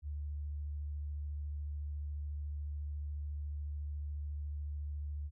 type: tone with vibrato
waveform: sine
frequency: 73.42 Hz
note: D2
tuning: in tune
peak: -37 dBFS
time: 0.02-5.31 s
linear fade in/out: 50 ms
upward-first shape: square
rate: 14 Hz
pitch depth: 13 cents each way
effects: none